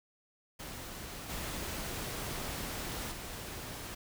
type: noise with level steps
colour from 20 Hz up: pink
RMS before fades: -44 / -39 / -43 dBFS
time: 0.59-3.95 s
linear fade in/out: 10 ms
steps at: 1.29 / 3.11 s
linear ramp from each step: 10 ms
effects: none